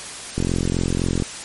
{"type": "click train", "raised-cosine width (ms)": 3, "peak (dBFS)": -8, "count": 38, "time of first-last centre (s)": [0.38, 1.223], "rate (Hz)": 43.9, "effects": ["white hiss -33 dBFS RMS until 1.44 s", "MP3 48 kbps"]}